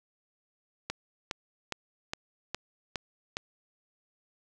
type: click train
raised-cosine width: 0.2 ms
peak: -15 dBFS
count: 7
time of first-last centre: 0.9-3.369 s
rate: 2.43 Hz
effects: none